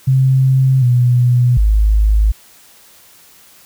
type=tone with pitch steps; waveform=sine; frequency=132.1 / 123 / 52.8 Hz; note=C3 / B2 / G#1; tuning=+17 / -7 / +29 cents; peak=-8 dBFS; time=0.07-2.32 s; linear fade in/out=10 ms; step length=750 ms; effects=white hiss -45 dBFS RMS until 3.65 s